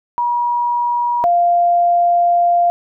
sine tone pair in turn, 960 / 696.3 Hz, B5 / F5, -49 / -5 cents, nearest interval tritone, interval 556 cents, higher first, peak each -14 / -10 dBFS, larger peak second, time 0.18-1.24 / 1.24-2.7 s, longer second, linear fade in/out 0 ms, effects none

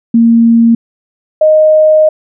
sine tone pair in turn, 230.9 / 620.5 Hz, A#3 / D#5, -16 / -5 cents, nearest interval octave + perfect fourth, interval 1711 cents, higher second, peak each -3 dBFS, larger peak neither, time 0.14-0.75 / 1.41-2.09 s, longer second, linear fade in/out 5 ms, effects none

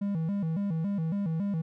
triangle tone with vibrato, 180.3 Hz, F#3, 45 cents flat, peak -25 dBFS, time 0.01-1.62 s, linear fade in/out 10 ms, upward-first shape square, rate 3.6 Hz, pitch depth 190 cents each way, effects none

